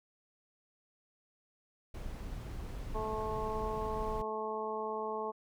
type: noise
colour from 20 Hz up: brown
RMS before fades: -41 dBFS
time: 1.94-4.22 s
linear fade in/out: 5 ms
type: harmonic tone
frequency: 217.2 Hz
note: A3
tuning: 22 cents flat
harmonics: 1 / 2 / 3 / 4 / 5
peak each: -47 / -38 / -43 / -40 / -41 dBFS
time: 2.94-5.32 s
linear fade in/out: 20 ms
effects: none